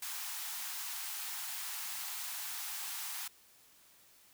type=high-pass noise; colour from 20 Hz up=white; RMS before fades=-41 dBFS; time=0.02-3.28 s; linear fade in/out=5 ms; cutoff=720 Hz; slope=96 dB/octave; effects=white hiss -63 dBFS RMS until 4.33 s